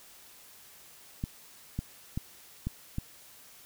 clicks, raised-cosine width 5 ms, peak -19 dBFS, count 5, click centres 1.239 / 1.79 / 2.175 / 2.67 / 2.984 s, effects white hiss -54 dBFS RMS until 3.65 s

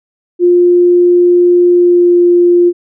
sine tone with pitch glide, 352.9 to 350.3 Hz, F4 to F4, +18 to +5 cents, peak -4 dBFS, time 0.39-2.73 s, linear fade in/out 50 ms, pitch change -13 cents, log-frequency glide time 1.69-2.19 s, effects none

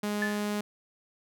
sawtooth tone, 207.7 Hz, G#3, in tune, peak -25 dBFS, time 0.03-0.61 s, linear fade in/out 5 ms
sine tone with exponential decay, 1738 Hz, A6, 22 cents flat, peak -25 dBFS, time 0.22-0.48 s, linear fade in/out 2 ms, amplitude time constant 55 ms
effects none

